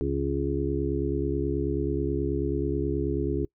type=harmonic tone; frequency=69.3 Hz; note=C#2; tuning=in tune; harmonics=1 / 2 / 4 / 5 / 6; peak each=-31 / -32 / -31 / -30 / -31 dBFS; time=0.01-3.45 s; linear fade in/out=0 ms; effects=noise-tail reverb RT60 0.1 s tail -24 dB re dry